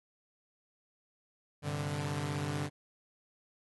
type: chord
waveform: sawtooth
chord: G suspended fourth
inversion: none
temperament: equal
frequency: 98 / 130.81 / 146.83 Hz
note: G2 / C3 / D3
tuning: 0 / 0 / 0 cents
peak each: -36 / -37 / -31 dBFS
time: 1.62-2.7 s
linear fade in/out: 50 ms
effects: AAC 32 kbps